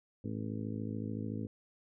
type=harmonic tone; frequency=53.7 Hz; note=A1; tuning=41 cents flat; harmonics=2 / 3 / 4 / 5 / 6 / 7 / 8 / 9; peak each=-40 / -48 / -40 / -42 / -48 / -55 / -49 / -51 dBFS; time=0.24-1.47 s; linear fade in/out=5 ms; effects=none